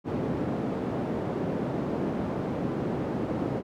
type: band-pass noise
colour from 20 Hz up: white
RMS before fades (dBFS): -30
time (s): 0.04-3.63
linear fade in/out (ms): 50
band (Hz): 130 to 370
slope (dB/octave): 12
effects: none